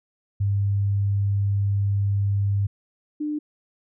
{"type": "tone pair in turn", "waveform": "sine", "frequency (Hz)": [100, 299.7], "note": ["G2", "D4"], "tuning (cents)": [35, 35], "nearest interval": "octave + perfect fifth", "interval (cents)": 1900, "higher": "second", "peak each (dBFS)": [-19, -24], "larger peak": "first", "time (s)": [[0.4, 2.67], [3.2, 3.39]], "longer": "first", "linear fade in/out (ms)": 10, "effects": []}